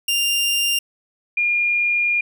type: tone pair in turn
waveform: sawtooth / sine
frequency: 2794 / 2417 Hz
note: F7 / D7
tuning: 0 / +49 cents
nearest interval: minor third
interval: 251 cents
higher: first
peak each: -14 / -16 dBFS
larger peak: first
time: 0.08-0.79 / 1.37-2.21 s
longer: second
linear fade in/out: 5 ms
effects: none